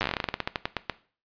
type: slowing click train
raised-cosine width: 0.3 ms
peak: -10 dBFS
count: 20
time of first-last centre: 0.01-0.897 s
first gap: 9 ms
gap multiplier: 1.16
effects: noise-tail reverb RT60 0.4 s tail -17 dB re dry + resampled to 11025 Hz